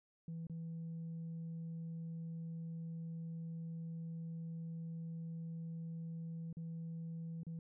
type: tone with dropouts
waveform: sine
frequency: 164.81 Hz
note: E3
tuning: in tune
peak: -40 dBFS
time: 0.28-7.59 s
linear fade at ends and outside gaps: 2 ms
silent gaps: 0.469-0.497 / 6.528-6.569 / 7.433-7.467 s
effects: tanh soft clip ceiling -40 dBFS

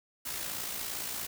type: noise with amplitude modulation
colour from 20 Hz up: white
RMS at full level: -35 dBFS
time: 0.25-1.27 s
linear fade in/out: 10 ms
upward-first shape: sine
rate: 57.3 Hz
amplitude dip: 45%
effects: none

